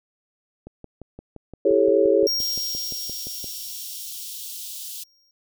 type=click train; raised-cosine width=2 ms; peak=-25 dBFS; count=17; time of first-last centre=0.67-3.443 s; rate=5.77 Hz
type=chord; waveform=sine; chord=A dominant seventh; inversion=second; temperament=just; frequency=330 / 396 / 440 / 550 Hz; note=E4 / G4 / A4 / C#5; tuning=+2 / +18 / 0 / -14 cents; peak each=-23 / -19 / -20 / -20 dBFS; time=1.65-2.27 s; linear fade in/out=5 ms
type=tone with exponential decay; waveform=square; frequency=5580 Hz; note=F8; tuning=2 cents flat; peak=-21 dBFS; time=2.27-5.31 s; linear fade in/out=1 ms; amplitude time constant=660 ms
type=high-pass noise; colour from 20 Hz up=white; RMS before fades=-35 dBFS; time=2.39-5.04 s; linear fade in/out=10 ms; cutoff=3000 Hz; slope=48 dB/octave
effects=none